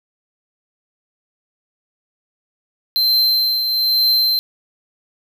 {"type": "tone with tremolo", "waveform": "square", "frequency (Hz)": 4111, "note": "C8", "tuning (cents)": -31, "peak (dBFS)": -12, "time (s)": [2.96, 4.39], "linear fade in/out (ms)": 0, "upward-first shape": "triangle", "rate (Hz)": 1.1, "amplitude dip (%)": 50, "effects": []}